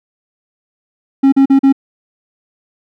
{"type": "tone bursts", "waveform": "triangle", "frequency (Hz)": 271.8, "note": "C#4", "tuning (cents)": -34, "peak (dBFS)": -3, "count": 4, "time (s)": [1.23, 1.726], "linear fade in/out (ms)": 10, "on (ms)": 94, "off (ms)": 40, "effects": []}